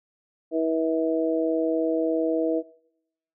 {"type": "harmonic tone", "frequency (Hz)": 161.5, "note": "E3", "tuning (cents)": -35, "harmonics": [2, 3, 4], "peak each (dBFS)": [-24, -26, -27], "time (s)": [0.51, 2.63], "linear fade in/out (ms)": 50, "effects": ["noise-tail reverb RT60 0.8 s tail -22 dB re dry"]}